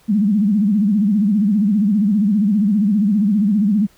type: tone with vibrato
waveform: sine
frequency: 205.8 Hz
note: G#3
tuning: 16 cents flat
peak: -12 dBFS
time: 0.08-3.87 s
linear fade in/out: 20 ms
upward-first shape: sine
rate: 15 Hz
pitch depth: 140 cents each way
effects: pink hiss -53 dBFS RMS until 3.97 s

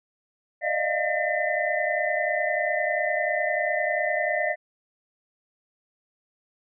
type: tone cluster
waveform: sine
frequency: 597 / 627 / 700 / 1808 / 2012 Hz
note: D5 / D#5 / F5 / A6 / B6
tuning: +28 / +13 / +4 / +47 / +32 cents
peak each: -29 dBFS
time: 0.61-4.56 s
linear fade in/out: 50 ms
effects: none

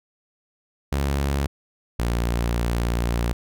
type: tone pair in turn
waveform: sawtooth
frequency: 69.7 / 58.61 Hz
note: C#2 / A#1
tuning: +10 / +10 cents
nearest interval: minor third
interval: 300 cents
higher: first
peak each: -17 dBFS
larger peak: neither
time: 0.92-1.47 / 1.99-3.33 s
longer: second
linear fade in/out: 5 ms
effects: none

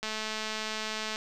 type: click train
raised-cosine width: 0.2 ms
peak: -17 dBFS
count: 246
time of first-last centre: 0.03-1.159 s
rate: 217 Hz
effects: none

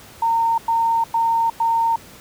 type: tone bursts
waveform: sine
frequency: 916 Hz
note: A#5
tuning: 31 cents flat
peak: -15 dBFS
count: 4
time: 0.22-1.96 s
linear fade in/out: 5 ms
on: 360 ms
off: 100 ms
effects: pink hiss -43 dBFS RMS until 2.2 s + high-pass 60 Hz 12 dB/octave

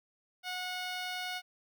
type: tone with notch filter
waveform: 10% pulse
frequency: 730 Hz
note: F#5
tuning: 24 cents flat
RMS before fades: -38 dBFS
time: 0.43-1.42 s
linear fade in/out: 50 ms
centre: 11000 Hz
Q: 1.7
effects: none

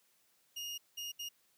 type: tone bursts at uneven times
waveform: 30% pulse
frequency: 2850 Hz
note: F7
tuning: 34 cents sharp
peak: -37 dBFS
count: 3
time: 0.56-0.78 / 0.97-1.12 / 1.19-1.29 s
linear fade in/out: 10 ms
effects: white hiss -72 dBFS RMS until 1.57 s + high-pass 100 Hz 12 dB/octave

